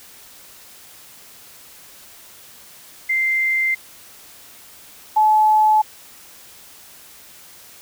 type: tone pair in turn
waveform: sine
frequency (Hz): 2087 / 859.9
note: C7 / A5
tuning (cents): -5 / -40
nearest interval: octave + minor third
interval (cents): 1535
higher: first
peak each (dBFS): -16 / -11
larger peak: second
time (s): 3.09-3.75 / 5.16-5.82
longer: neither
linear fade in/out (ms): 10
effects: white hiss -44 dBFS RMS until 7.81 s